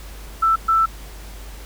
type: tone bursts at uneven times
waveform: sine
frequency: 1326 Hz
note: E6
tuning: 10 cents sharp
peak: -13 dBFS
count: 2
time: 0.42-0.56 / 0.68-0.86 s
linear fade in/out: 10 ms
effects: added 50 Hz sine -35 dBFS peak until 1.65 s + pink hiss -42 dBFS RMS until 1.65 s